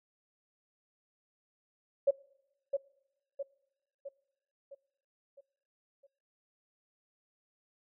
sine tone with echo, 554.4 Hz, C#5, in tune, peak -21 dBFS, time 2.07-2.11 s, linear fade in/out 10 ms, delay 660 ms, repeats 6, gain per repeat -6 dB, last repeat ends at 6.07 s, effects noise-tail reverb RT60 0.9 s tail -23 dB re dry

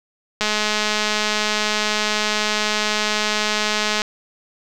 click train, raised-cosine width 0.2 ms, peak -3 dBFS, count 766, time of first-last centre 0.41-4.018 s, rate 212 Hz, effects none

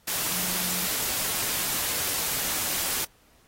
sine tone in noise, 181.1 Hz, F#3, 37 cents flat, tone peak -39 dBFS, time 0.3-0.88 s, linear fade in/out 10 ms, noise white, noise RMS -28 dBFS, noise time 0.07-3.05 s, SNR -14 dB, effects pink hiss -61 dBFS RMS until 3.47 s + AAC 48 kbps

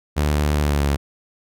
sawtooth tone with pitch glide, 74.2 to 70.93 Hz, D2 to C#2, +18 to +40 cents, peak -13 dBFS, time 0.16-0.97 s, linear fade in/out 20 ms, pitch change -78 cents, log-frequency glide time 0.59-0.86 s, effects none

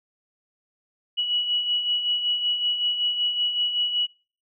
sine beating tone pair, 2926 / 2931.3 Hz, F#7 / F#7, -20 / -17 cents, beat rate 5.3 Hz, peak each -31 / -22 dBFS, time 1.17-4.07 s, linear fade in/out 20 ms, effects noise-tail reverb RT60 0.4 s tail -25 dB re dry

